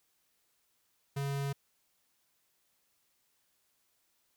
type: tone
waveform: square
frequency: 139.6 Hz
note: C#3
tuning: 13 cents sharp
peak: -33 dBFS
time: 1.16-1.53 s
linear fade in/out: 10 ms
effects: white hiss -75 dBFS RMS until 4.36 s